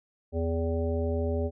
harmonic tone with a mistuned harmonic, 82.41 Hz, E2, in tune, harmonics 1 / 3 / 5 / 7 / 9, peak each -28 / -34 / -32 / -34 / -44 dBFS, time 0.32-1.51 s, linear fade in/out 50 ms, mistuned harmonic 9, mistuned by +64 cents, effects none

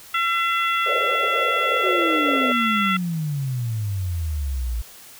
harmonic tone, 676 Hz, E5, 43 cents sharp, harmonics 2 / 3 / 4 / 5, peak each -21 / -25 / -27 / -29 dBFS, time 0.14-2.97 s, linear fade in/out 5 ms
pink band-pass noise, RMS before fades -27 dBFS, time 0.86-2.52 s, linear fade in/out 2 ms, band 460 to 610 Hz, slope 48 dB/octave
sine exponential sweep, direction down, 383.8 to 55.5 Hz, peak -22 dBFS, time 1.83-4.82 s, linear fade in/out 10 ms
effects white hiss -44 dBFS RMS until 5.19 s

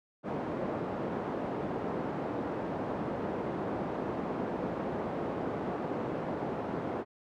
pink band-pass noise, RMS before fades -35 dBFS, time 0.23-7.05 s, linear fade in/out 50 ms, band 210 to 780 Hz, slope 12 dB/octave, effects none

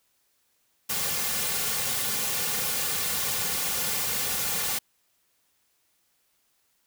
white noise with comb filter, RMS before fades -28 dBFS, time 0.89-4.79 s, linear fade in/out 10 ms, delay 3.1 ms, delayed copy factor -0.7, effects white hiss -70 dBFS RMS until 6.86 s

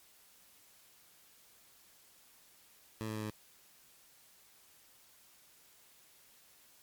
15% pulse tone with pitch steps, 110 / 108.99 / 107.99 / 106.99 Hz, A2 / A2 / A2 / A2, 0 / -16 / -32 / -48 cents, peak -31 dBFS, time 3.01-3.302 s, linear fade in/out 0 ms, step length 73 ms, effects white hiss -63 dBFS RMS until 6.82 s + MP3 96 kbps

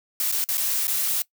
blue noise with dropouts, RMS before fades -24 dBFS, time 0.2-1.22 s, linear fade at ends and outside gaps 1 ms, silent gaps 0.316-0.324 / 0.441-0.488 / 0.572-0.578 / 0.87-0.879 s, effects noise-tail reverb RT60 0.1 s tail -21 dB re dry

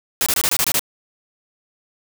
white noise bursts, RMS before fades -18 dBFS, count 8, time 0.21-0.794 s, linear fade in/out 0 ms, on 52 ms, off 24 ms, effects none

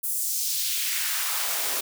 white noise with high-pass filter sweep, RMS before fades -27 dBFS, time 0.03-1.81 s, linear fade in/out 10 ms, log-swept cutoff 11000 to 390 Hz, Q 1.3, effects none

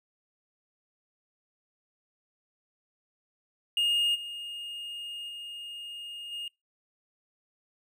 triangle tone with level steps, 2843 Hz, F7, 30 cents sharp, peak -22 / -35 / -37 / -33 dBFS, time 3.77-6.48 s, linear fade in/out 2 ms, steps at 4.14 / 5.28 / 6.31 s, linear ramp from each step 20 ms, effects noise-tail reverb RT60 0.2 s tail -24 dB re dry

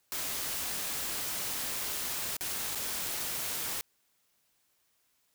white noise with dropouts, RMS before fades -35 dBFS, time 0.12-3.81 s, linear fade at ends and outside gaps 0 ms, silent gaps 2.367-2.409 / 2.75-2.755 s, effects white hiss -73 dBFS RMS until 5.34 s

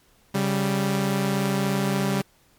sawtooth tone pair together, 138.4 / 195.73 Hz, C#3 / G3, -2 / -2 cents, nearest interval tritone, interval 600 cents, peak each -22 / -19 dBFS, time 0.34-2.22 s, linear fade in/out 10 ms, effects pink hiss -60 dBFS RMS until 2.58 s + MP3 96 kbps

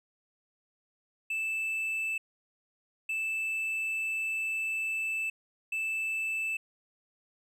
triangle tone bursts at uneven times, 2637 Hz, E7, in tune, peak -28 dBFS, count 3, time 1.3-2.18 / 3.09-5.3 / 5.72-6.57 s, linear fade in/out 5 ms, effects none

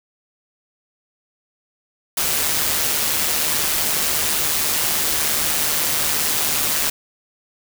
white noise with amplitude modulation, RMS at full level -18 dBFS, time 2.17-6.9 s, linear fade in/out 5 ms, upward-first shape sine, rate 152 Hz, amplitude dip 45%, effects none

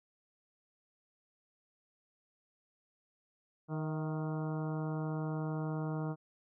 harmonic tone with a mistuned harmonic, 155.56 Hz, D#3, in tune, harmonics 1 / 2 / 3 / 4 / 5 / 6 / 7 / 8 / 9, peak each -35 / -41 / -45 / -47 / -49 / -51 / -52 / -53 / -54 dBFS, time 3.68-6.16 s, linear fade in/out 50 ms, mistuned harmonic 4, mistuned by +46 cents, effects none

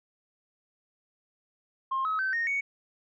sine tone with pitch steps, 1064 / 1280 / 1539.9 / 1852.5 / 2229 Hz, C6 / D#6 / G6 / A#6 / C#7, +29 / +49 / -31 / -11 / +9 cents, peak -25 dBFS, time 1.91-2.61 s, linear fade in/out 10 ms, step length 140 ms, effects tanh soft clip ceiling -22 dBFS

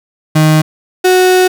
35% pulse tone pair in turn, 155.56 / 368.4 Hz, D#3 / F#4, 0 / -7 cents, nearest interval octave + minor third, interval 1493 cents, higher second, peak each -4 dBFS, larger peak neither, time 0.35-0.62 / 1.04-1.48 s, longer second, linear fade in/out 10 ms, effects none

